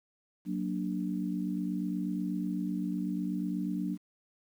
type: chord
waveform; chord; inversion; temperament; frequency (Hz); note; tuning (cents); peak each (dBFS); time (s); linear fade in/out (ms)
sine; Gb augmented; none; equal; 185 / 233.1 / 293.7; Gb3 / Bb3 / D4; 0 / 0 / 0; -33 / -37 / -35; 0.45-3.98; 50
effects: 10-bit